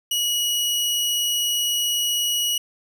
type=tone; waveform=sawtooth; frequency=2913 Hz; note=F#7; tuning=28 cents flat; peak=-17 dBFS; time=0.11-2.58 s; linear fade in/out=5 ms; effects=none